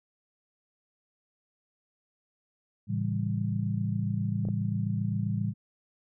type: chord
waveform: sine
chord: A dominant seventh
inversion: none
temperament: just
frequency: 110 / 137.5 / 165 / 198 Hz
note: A2 / C#3 / E3 / G3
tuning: 0 / -14 / +2 / +18 cents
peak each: -30 / -35 / -34 / -32 dBFS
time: 2.87-5.54 s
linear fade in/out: 50 ms
type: clicks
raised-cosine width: 2 ms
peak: -27 / -26 dBFS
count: 2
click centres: 4.452 / 4.487 s
effects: none